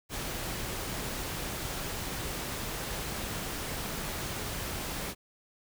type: noise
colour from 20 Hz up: pink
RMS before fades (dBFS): -36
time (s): 0.09-5.15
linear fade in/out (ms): 50
effects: none